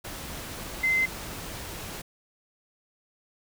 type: tone in noise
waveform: sine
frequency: 2067 Hz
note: C7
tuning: 22 cents flat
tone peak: -21 dBFS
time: 0.83-1.06 s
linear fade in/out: 10 ms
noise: pink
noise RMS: -38 dBFS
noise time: 0.04-2.02 s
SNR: +14 dB
effects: none